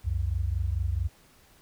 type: tone pair together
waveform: sine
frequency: 65.41 / 89.97 Hz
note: C2 / F#2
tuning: 0 / -48 cents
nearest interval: tritone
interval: 552 cents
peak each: -28 dBFS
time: 0.04-1.09 s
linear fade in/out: 20 ms
effects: pink hiss -59 dBFS RMS until 1.61 s